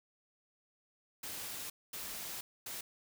white noise bursts at uneven times, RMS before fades -43 dBFS, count 3, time 1.23-1.7 / 1.93-2.41 / 2.66-2.81 s, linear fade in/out 5 ms, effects none

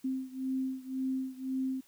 sine beating tone pair, 261.6 / 263.5 Hz, C4 / C4, 0 / +12 cents, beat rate 1.9 Hz, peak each -34 / -36 dBFS, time 0.04-1.81 s, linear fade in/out 10 ms, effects white hiss -64 dBFS RMS until 1.87 s

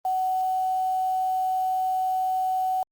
sine tone with quantisation, 749 Hz, F#5, 21 cents sharp, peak -22 dBFS, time 0.05-2.83 s, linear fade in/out 2 ms, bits 7, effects Opus 32 kbps

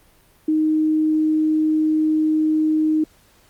sine tone, 311.1 Hz, D#4, in tune, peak -15 dBFS, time 0.48-3.04 s, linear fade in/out 5 ms, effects pink hiss -55 dBFS RMS until 3.49 s + Opus 32 kbps

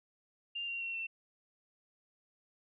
sine tone with pitch steps, 2794 / 2760 / 2727 / 2694 Hz, F7 / F7 / F7 / E7, 0 / -21 / -42 / +37 cents, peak -36 dBFS, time 0.55-1.07 s, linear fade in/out 10 ms, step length 130 ms, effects none

